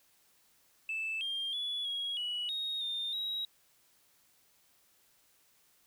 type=tone with pitch steps; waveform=sine; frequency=2634 / 3201 / 3417 / 3307 / 2932 / 3746 / 3628 / 3833 Hz; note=E7 / G7 / G#7 / G#7 / F#7 / A#7 / A#7 / A#7; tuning=-2 / +36 / +49 / -8 / -16 / +8 / -48 / +47 cents; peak=-32 dBFS; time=0.89-3.45 s; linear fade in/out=2 ms; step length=320 ms; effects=tanh soft clip ceiling -30 dBFS + white hiss -68 dBFS RMS until 5.86 s